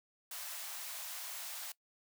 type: high-pass noise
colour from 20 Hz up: white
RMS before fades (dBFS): -44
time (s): 0.31-1.72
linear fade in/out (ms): 5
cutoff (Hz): 600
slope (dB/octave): 48
effects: noise-tail reverb RT60 0.1 s tail -20 dB re dry